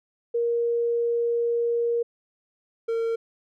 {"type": "tone pair in turn", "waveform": ["sine", "triangle"], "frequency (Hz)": [470.1, 457.5], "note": ["A#4", "A#4"], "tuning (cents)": [15, -32], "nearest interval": "unison", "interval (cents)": 47, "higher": "first", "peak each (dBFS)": -21, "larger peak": "neither", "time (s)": [[0.34, 2.03], [2.88, 3.16]], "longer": "first", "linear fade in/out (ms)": 10, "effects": []}